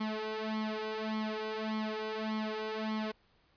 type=tone with flanger; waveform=sawtooth; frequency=217.1 Hz; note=A3; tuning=23 cents flat; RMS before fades=-36 dBFS; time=0-3.12 s; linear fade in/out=10 ms; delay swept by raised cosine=0.91 to 2.61 ms; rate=1.7 Hz; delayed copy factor=+0.9; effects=pink hiss -69 dBFS RMS until 3.56 s + resampled to 11025 Hz